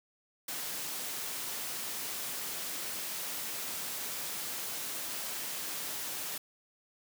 white high-pass noise, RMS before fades -38 dBFS, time 0.48-6.38 s, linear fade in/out 5 ms, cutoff 140 Hz, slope 12 dB/octave, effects none

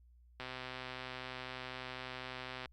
click train, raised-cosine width 0.3 ms, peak -27 dBFS, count 290, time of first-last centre 0.4-2.658 s, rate 128 Hz, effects added 60 Hz sine -60 dBFS peak until 2.72 s + Opus 48 kbps

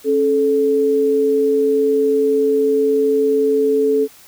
sine tone pair together, 273.7 / 434.5 Hz, C#4 / A4, -22 / -22 cents, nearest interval minor sixth, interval 800 cents, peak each -20 / -13 dBFS, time 0.04-4.08 s, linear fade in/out 50 ms, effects white hiss -45 dBFS RMS until 4.27 s

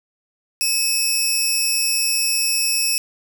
15% pulse tone pair together, 2577 / 5505 Hz, E7 / F8, -40 / -26 cents, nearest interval octave + minor second, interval 1314 cents, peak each -14 dBFS, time 0.61-2.98 s, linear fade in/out 0 ms, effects none

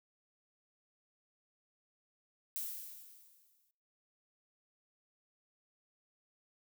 violet noise with exponential decay, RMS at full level -38 dBFS, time 2.56-3.71 s, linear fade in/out 0 ms, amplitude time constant 250 ms, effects noise-tail reverb RT60 0.9 s tail -25 dB re dry

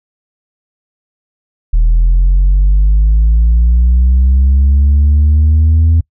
sine linear sweep, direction up, 38.89 to 82.41 Hz, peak -3 dBFS, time 1.73-6.01 s, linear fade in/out 10 ms, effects noise-tail reverb RT60 0.1 s tail -26 dB re dry + tanh soft clip ceiling -4 dBFS

